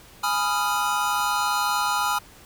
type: chord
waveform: square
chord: F half-diminished seventh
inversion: first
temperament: equal with one note detuned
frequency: 830.6 / 987.8 / 1244.5 / 1384.1 Hz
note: Ab5 / Cb6 / Eb6 / F6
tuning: 0 / 0 / 0 / -16 cents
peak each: -28 dBFS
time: 0.23-2.19 s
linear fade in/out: 10 ms
effects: pink hiss -49 dBFS RMS until 2.45 s